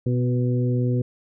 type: harmonic tone with a mistuned harmonic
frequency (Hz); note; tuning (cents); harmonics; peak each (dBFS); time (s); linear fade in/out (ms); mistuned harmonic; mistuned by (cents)
123.5; B2; 0; 1 / 2 / 3 / 4; -20 / -26 / -30 / -32; 0.06-1.02; 5; 2; +18
effects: none